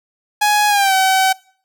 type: tone with pitch glide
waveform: sawtooth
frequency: 835 to 761.3 Hz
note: G#5 to F#5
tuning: +9 to +49 cents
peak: -8 dBFS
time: 0.41-1.33 s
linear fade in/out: 10 ms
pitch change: -160 cents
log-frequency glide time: 0.68-0.94 s
effects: noise-tail reverb RT60 0.5 s tail -23 dB re dry